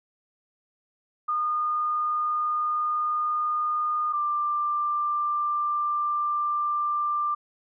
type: tone pair in turn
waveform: sine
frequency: 1221 / 1185.6 Hz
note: D#6 / D6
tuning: -33 / +16 cents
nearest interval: minor second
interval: 51 cents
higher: first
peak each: -23 dBFS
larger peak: neither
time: 1.28-4.13 / 4.13-7.35 s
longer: second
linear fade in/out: 10 ms
effects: none